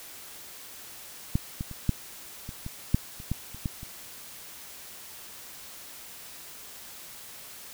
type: clicks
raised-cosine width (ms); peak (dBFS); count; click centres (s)
5; -11 / -19 / -27 / -10 / -25 / -23 / -8 / -30 / -15 / -30 / -16 / -28; 12; 1.355 / 1.609 / 1.713 / 1.893 / 2.491 / 2.664 / 2.945 / 3.201 / 3.316 / 3.546 / 3.658 / 3.831
effects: white hiss -45 dBFS RMS until 7.73 s